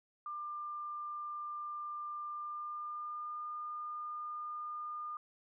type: tone with pitch glide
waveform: sine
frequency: 1194 to 1212.1 Hz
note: D6 to D#6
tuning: +28 to -46 cents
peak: -39 dBFS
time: 0.26-5.17 s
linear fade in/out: 2 ms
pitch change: +26 cents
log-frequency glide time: 2.29-3.47 s
effects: none